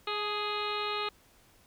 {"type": "harmonic tone with a mistuned harmonic", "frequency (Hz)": 416.1, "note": "G#4", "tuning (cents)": 3, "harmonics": [1, 2, 3, 4, 5, 6, 7, 8, 9, 10], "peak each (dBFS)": [-37, -40, -35, -47, -44, -40, -43, -46, -40, -43], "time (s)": [0.07, 1.09], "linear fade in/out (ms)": 5, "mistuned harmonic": 2, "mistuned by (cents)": 28, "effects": ["pink hiss -62 dBFS RMS until 1.66 s"]}